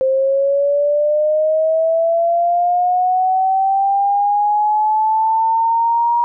sine linear sweep, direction up, 523.3 to 952 Hz, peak -12 dBFS, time 0.01-6.24 s, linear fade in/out 0 ms, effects none

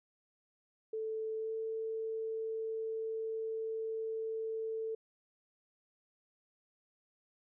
sine tone with pitch glide, 440 to 444.6 Hz, A4 to A4, 0 to +18 cents, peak -35 dBFS, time 0.93-4.95 s, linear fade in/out 5 ms, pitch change +18 cents, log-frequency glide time 1.37-1.54 s, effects none

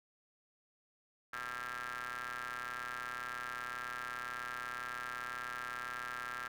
sawtooth ring-modulated tone, 121.9 Hz, B2, 22 cents flat, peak -33 dBFS, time 1.33-6.48 s, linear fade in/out 5 ms, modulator 1480 Hz, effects none

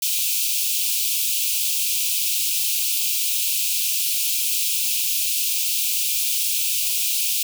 white high-pass noise, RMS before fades -22 dBFS, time 0.02-7.43 s, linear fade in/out 5 ms, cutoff 2400 Hz, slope 96 dB/octave, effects none

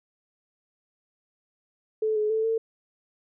sine tone with pitch steps, 435.4 / 425.2 / 440.7 / 449.9 Hz, A4 / G#4 / A4 / A4, -18 / +41 / +3 / +39 cents, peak -22 dBFS, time 2.02-2.58 s, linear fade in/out 5 ms, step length 140 ms, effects none

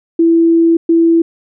sine tone bursts at uneven times, 332.2 Hz, E4, 13 cents sharp, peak -6 dBFS, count 2, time 0.19-0.77 / 0.89-1.22 s, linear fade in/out 5 ms, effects none

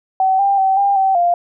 sine tone with pitch steps, 761 / 794 / 768 / 799 / 770 / 697 Hz, F#5 / G5 / G5 / G5 / G5 / F5, +48 / +22 / -36 / +33 / -31 / -4 cents, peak -11 dBFS, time 0.2-1.34 s, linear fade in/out 2 ms, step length 190 ms, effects none

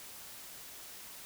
silence, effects white hiss -49 dBFS RMS until 1.25 s

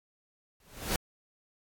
pink noise with exponential growth, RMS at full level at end -27 dBFS, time 0.6-0.96 s, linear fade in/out 2 ms, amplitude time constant 78 ms, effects AAC 64 kbps

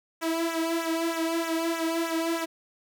sawtooth tone with flanger, 329.6 Hz, E4, in tune, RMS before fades -28 dBFS, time 0.21-2.46 s, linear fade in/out 20 ms, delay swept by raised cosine 0.21 to 2.51 ms, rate 3.2 Hz, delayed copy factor -0.9, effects none

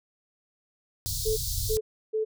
pink band-stop noise, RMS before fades -30 dBFS, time 1.06-1.77 s, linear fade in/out 0 ms, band 130 to 3900 Hz, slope 48 dB/octave
sine tone bursts, 436 Hz, A4, 16 cents flat, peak -24 dBFS, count 3, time 1.25-2.25 s, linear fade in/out 20 ms, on 120 ms, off 320 ms
effects none

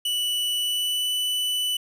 45% pulse tone with pitch glide, 2960 to 2982 Hz, F#7 to F#7, 0 to +13 cents, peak -23 dBFS, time 0.05-1.77 s, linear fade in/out 5 ms, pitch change +13 cents, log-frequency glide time 0.6-1.11 s, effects none

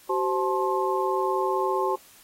sine tone cluster, 378.9 / 522 / 870 / 1062 Hz, F#4 / C5 / A5 / C6, +41 / -4 / -20 / +25 cents, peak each -26 / -30 / -28 / -28 dBFS, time 0.09-1.96 s, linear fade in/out 10 ms, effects white hiss -53 dBFS RMS until 2.23 s + AAC 48 kbps

